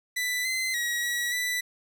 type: tone with pitch steps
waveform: sawtooth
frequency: 1987 / 2056 / 1910 / 1925 / 1978 Hz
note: B6 / C7 / A#6 / B6 / B6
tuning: +10 / -31 / +42 / -45 / +2 cents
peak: -23 dBFS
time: 0.16-1.61 s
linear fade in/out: 10 ms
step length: 290 ms
effects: none